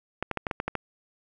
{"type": "clicks", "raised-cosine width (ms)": 0.5, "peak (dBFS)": -13, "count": 8, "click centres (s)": [0.226, 0.313, 0.373, 0.468, 0.512, 0.601, 0.68, 0.753], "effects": []}